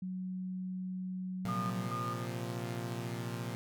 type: tone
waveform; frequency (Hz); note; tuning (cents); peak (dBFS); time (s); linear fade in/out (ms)
sine; 185; F#3; 0; -36; 0.02-1.87; 5
type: chord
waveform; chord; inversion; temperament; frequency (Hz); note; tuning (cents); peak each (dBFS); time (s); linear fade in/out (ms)
sawtooth; Bb suspended second; none; equal; 116.54 / 130.81 / 174.61; Bb2 / C3 / F3; 0 / 0 / 0; -35 / -39 / -39; 1.45-3.55; 0
type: tone with tremolo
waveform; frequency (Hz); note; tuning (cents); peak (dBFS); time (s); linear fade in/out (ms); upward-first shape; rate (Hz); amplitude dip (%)
sine; 1219; D#6; -36; -36; 1.48-2.26; 10; square; 2.3; 70
effects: none